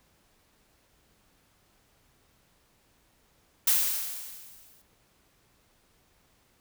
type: noise with exponential decay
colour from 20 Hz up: blue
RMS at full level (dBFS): -21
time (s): 3.67-4.82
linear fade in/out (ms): 5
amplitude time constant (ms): 250
effects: pink hiss -66 dBFS RMS until 6.6 s